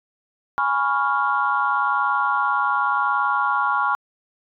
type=chord; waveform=sine; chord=C# dominant seventh; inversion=second; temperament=equal; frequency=830.6 / 987.8 / 1108.7 / 1396.9 Hz; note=G#5 / B5 / C#6 / E#6; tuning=0 / 0 / 0 / 0 cents; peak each=-24 / -25 / -22 / -22 dBFS; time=0.58-3.95 s; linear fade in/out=0 ms; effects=tanh soft clip ceiling -8 dBFS